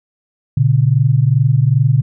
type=tone pair together; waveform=sine; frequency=118.99 / 141.5 Hz; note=A#2 / C#3; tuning=+36 / +36 cents; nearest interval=minor third; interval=300 cents; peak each=-12 dBFS; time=0.57-2.02 s; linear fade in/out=5 ms; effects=none